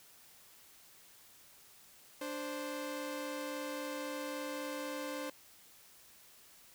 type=tone pair together; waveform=sawtooth; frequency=293.5 / 523.3 Hz; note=D4 / C5; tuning=-1 / 0 cents; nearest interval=minor seventh; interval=1001 cents; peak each=-38 / -37 dBFS; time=2.21-5.3 s; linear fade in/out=5 ms; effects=white hiss -60 dBFS RMS until 6.74 s